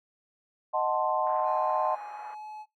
sine chord, D# diminished seventh, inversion none, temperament equal, 622.3 / 740 / 880 / 1046.5 Hz, D#5 / F#5 / A5 / C6, 0 / 0 / 0 / 0 cents, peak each -30 dBFS, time 0.73-1.96 s, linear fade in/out 20 ms
pink band-pass noise, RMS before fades -47 dBFS, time 1.26-2.35 s, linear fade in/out 10 ms, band 710 to 1500 Hz, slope 24 dB/octave
triangle tone with pitch glide, 823 to 854.5 Hz, G#5 to G#5, -16 to +49 cents, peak -37 dBFS, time 1.43-2.66 s, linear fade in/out 50 ms, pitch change +65 cents, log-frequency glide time 1.84-2.45 s
effects noise-tail reverb RT60 0.2 s tail -26 dB re dry

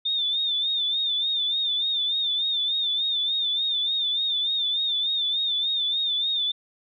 sine tone with vibrato, 3600 Hz, A7, 39 cents sharp, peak -22 dBFS, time 0.05-6.52 s, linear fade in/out 10 ms, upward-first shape sine, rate 3.4 Hz, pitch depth 70 cents each way, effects none

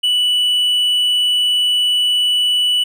triangle tone, 2961 Hz, F#7, 1 cent sharp, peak -11 dBFS, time 0.03-2.84 s, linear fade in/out 10 ms, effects none

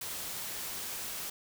white noise, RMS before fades -39 dBFS, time 0.01-1.3 s, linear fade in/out 5 ms, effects none

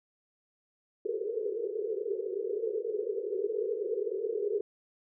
pink band-pass noise, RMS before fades -33 dBFS, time 1.05-4.61 s, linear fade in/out 5 ms, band 390 to 470 Hz, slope 96 dB/octave, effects none

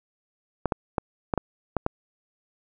clicks, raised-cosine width 1 ms, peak -9 dBFS, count 7, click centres 0.657 / 0.722 / 0.982 / 1.338 / 1.377 / 1.767 / 1.864 s, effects none

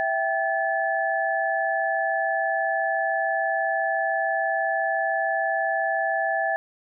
sine tone cluster, 660 / 780 / 1727 Hz, E5 / G5 / A6, +2 / -9 / -33 cents, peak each -26 dBFS, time 0-6.56 s, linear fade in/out 0 ms, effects none

